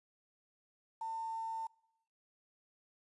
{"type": "tone with quantisation", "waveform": "sine", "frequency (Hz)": 899, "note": "A5", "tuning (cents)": 37, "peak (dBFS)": -37, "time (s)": [1.01, 1.67], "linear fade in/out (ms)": 5, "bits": 10, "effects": ["noise-tail reverb RT60 0.8 s tail -24 dB re dry", "resampled to 24000 Hz"]}